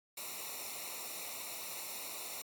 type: noise with comb filter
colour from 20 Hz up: white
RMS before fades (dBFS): -43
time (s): 0.17-2.42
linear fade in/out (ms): 5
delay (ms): 0.62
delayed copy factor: -0.85
effects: AAC 64 kbps